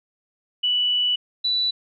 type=tone pair in turn; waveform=sine; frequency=2960 / 3961 Hz; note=F#7 / B7; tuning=0 / +4 cents; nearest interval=perfect fourth; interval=504 cents; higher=second; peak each=-18 / -19 dBFS; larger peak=first; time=0.63-1.16 / 1.44-1.71 s; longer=first; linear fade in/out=10 ms; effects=none